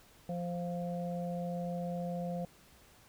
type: harmonic tone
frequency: 174.61 Hz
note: F3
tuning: in tune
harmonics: 1 / 3 / 4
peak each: -36 / -40 / -43 dBFS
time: 0.29-2.45 s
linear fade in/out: 2 ms
effects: pink hiss -61 dBFS RMS until 3.08 s